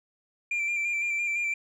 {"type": "tone with vibrato", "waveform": "sine", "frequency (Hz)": 2369, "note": "D7", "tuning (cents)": 14, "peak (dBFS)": -23, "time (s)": [0.51, 1.54], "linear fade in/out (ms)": 5, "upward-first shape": "square", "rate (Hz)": 5.9, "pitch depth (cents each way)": 24, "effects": ["tanh soft clip ceiling -25 dBFS"]}